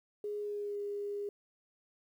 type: tone with pitch glide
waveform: sine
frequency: 415.3 to 407.7 Hz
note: G#4 to G#4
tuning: 0 to -32 cents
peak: -35 dBFS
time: 0.24-1.29 s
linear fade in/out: 2 ms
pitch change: -32 cents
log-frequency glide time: 0.39-0.81 s
effects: 11-bit